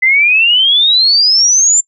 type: exponential sweep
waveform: sine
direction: up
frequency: 2017 to 7340 Hz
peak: -6 dBFS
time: 0.02-1.81 s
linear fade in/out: 10 ms
effects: noise-tail reverb RT60 0.1 s tail -25 dB re dry